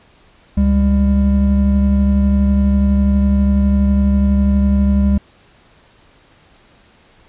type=tone pair together; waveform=triangle; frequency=70.71 / 200 Hz; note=C#2 / G3; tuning=+35 / +35 cents; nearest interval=octave + tritone; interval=1800 cents; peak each=-11 dBFS; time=0.57-5.18 s; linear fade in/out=5 ms; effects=pink hiss -50 dBFS RMS until 7.28 s + resampled to 8000 Hz